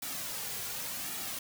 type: noise with flanger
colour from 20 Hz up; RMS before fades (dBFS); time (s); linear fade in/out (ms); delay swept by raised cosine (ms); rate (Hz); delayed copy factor
white; -38; 0.02-1.39; 5; 1.9 to 3.3; 0.88; -0.55
effects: none

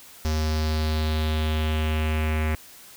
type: tone with low-pass filter sweep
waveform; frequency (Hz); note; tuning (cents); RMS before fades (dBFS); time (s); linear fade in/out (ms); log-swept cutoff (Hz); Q
square; 77.78; D#2; 0; -24; 0.25-2.55; 0; 5700 to 2200; 3.2
effects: white hiss -47 dBFS RMS until 2.96 s

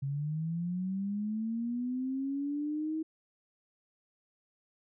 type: linear sweep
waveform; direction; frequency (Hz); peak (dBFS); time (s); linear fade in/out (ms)
sine; up; 135.3 to 319.7; -31; 0.02-3.03; 10
effects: none

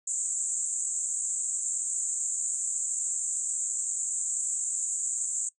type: band-pass noise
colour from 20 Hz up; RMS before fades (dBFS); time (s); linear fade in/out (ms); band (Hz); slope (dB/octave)
white; -31; 0.07-5.49; 5; 7000 to 8100; 96
effects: noise-tail reverb RT60 0.1 s tail -19 dB re dry

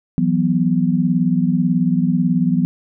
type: chord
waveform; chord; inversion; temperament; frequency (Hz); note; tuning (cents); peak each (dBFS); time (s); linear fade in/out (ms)
sine; E suspended second; none; equal with one note detuned; 166.73 / 185 / 246.9; E3 / F#3 / B3; +20 / 0 / 0; -18; 0.18-2.65; 0
effects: none

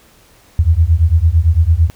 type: beating tone pair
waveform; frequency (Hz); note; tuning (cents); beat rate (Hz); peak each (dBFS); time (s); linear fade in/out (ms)
sine; 77.78 / 86.68; D#2 / F2; 0 / -12; 8.9; -11; 0.59-1.9; 0
effects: pink hiss -48 dBFS RMS until 1.95 s

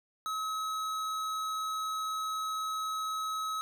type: tone with tanh clipping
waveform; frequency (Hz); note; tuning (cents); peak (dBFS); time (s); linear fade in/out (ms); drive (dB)
sine; 1282; E6; -49; -34; 0.26-3.61; 0; 18
effects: none

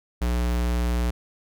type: tone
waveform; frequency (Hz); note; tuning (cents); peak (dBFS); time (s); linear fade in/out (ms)
square; 59.9; A#1; +48; -22; 0.21-1.11; 10
effects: none

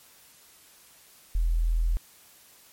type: tone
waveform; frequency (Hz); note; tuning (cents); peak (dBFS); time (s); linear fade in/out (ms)
sine; 41.22; E1; +1; -21; 1.35-1.97; 0
effects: white hiss -55 dBFS RMS until 2.72 s + MP3 64 kbps

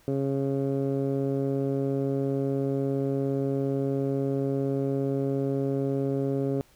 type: tone with low-pass filter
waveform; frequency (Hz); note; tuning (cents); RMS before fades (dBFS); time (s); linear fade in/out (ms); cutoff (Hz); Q
15% pulse; 137.1; C#3; -19; -27; 0.08-6.61; 0; 470; 1.4
effects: pink hiss -60 dBFS RMS until 6.75 s

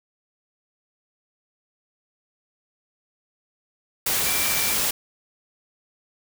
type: tone in noise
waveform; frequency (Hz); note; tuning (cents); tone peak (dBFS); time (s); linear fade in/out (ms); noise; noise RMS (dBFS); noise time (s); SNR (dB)
sine; 2343; D7; -5; -30; 4.26-4.74; 5; white; -23; 4.06-4.91; -10
effects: none

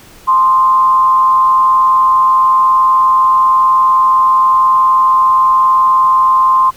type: tone with frequency modulation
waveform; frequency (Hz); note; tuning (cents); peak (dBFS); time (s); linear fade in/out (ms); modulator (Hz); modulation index
sine; 1046.5; C6; 0; -6; 0.27-6.71; 20; 174; 0.28
effects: pink hiss -40 dBFS RMS until 6.76 s

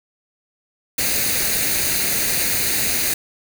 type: noise with comb filter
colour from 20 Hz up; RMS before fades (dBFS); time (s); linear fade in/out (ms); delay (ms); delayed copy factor
white; -20; 0.98-3.14; 5; 0.46; +0.6
effects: none

